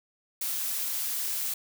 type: noise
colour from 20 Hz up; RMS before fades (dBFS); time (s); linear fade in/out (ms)
blue; -31; 0.41-1.54; 5
effects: none